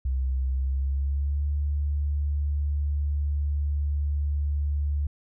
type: tone with pitch glide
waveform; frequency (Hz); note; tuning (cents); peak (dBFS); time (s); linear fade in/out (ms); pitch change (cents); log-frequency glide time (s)
sine; 65.41 to 72.58; C2 to D2; 0 to -20; -23; 0.05-5.07; 5; +180; 0.51-1.46
effects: none